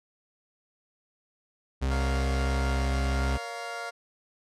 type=tone; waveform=40% pulse; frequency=66.7 Hz; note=C2; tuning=34 cents sharp; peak=-24 dBFS; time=1.81-3.38 s; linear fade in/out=20 ms
type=chord; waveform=20% pulse; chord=Bb minor; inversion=none; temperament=equal with one note detuned; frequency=466.2 / 563.1 / 698.5 Hz; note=Bb4 / Db5 / F5; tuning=0 / +27 / 0 cents; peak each=-36 / -36 / -31 dBFS; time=1.9-3.91 s; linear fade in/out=20 ms
effects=low-pass 8000 Hz 12 dB/octave